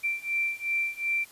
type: beating tone pair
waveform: sine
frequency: 2349 / 2351.7 Hz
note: D7 / D7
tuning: 0 / +2 cents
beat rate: 2.7 Hz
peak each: -30 / -29 dBFS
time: 0.03-1.25 s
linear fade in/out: 20 ms
effects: white hiss -52 dBFS RMS until 1.31 s + resampled to 32000 Hz